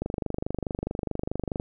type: click train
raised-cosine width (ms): 2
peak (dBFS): -15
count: 40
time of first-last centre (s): 0.02-1.599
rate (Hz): 24.7
effects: none